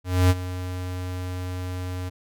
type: tone with ADSR envelope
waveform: square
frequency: 91 Hz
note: F#2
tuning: 28 cents flat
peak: -14 dBFS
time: 0.04-2.1 s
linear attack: 260 ms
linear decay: 38 ms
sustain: -15 dB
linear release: 19 ms
effects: none